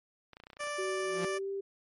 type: clicks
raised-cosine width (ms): 0.3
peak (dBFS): -33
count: 11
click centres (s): 0.333 / 0.369 / 0.401 / 0.437 / 0.469 / 0.502 / 0.532 / 0.569 / 0.605 / 0.637 / 0.671
type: tone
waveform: 15% pulse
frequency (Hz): 587.3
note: D5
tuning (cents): 0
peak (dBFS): -28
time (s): 0.59-1.39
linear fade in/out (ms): 20
type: tone with pitch glide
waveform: sine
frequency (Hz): 377.3 to 393.5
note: F#4 to G4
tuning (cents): +34 to +7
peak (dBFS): -33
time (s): 0.78-1.61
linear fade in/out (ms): 10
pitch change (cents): +73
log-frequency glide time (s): 1.16-1.5
type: tone with exponential growth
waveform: sawtooth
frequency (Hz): 173.9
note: F3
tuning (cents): -7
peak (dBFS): -28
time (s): 0.99-1.25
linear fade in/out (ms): 0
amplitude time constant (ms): 56
effects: MP3 48 kbps